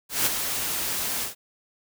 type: noise with ADSR envelope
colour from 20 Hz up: white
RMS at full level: -21 dBFS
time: 0.09-1.35 s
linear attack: 170 ms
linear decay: 25 ms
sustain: -7 dB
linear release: 130 ms
effects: none